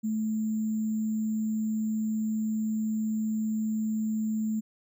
sine tone with sample-and-hold, 217.7 Hz, A3, 18 cents flat, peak -26 dBFS, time 0.03-4.61 s, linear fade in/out 20 ms, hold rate 7350 Hz, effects none

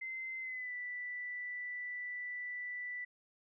sine tone with pitch glide, 2068 to 1974.6 Hz, C7 to B6, -21 to -1 cents, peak -39 dBFS, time 0.01-3.05 s, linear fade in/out 10 ms, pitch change -80 cents, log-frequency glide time 0.4-0.74 s, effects none

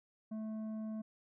sine tone with tanh clipping, 218 Hz, A3, 16 cents flat, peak -40 dBFS, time 0.31-1.02 s, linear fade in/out 10 ms, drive 8 dB, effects none

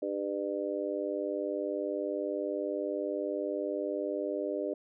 harmonic tone, 100 Hz, G2, 35 cents sharp, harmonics 3 / 4 / 5 / 6, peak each -37 / -36 / -37 / -35 dBFS, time 0.02-4.74 s, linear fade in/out 5 ms, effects none

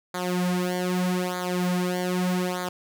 sawtooth tone with flanger, 180.6 Hz, F#3, 42 cents flat, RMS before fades -26 dBFS, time 0.14-2.69 s, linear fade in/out 5 ms, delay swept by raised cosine 0.36 to 4.76 ms, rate 0.81 Hz, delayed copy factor -0.85, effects none

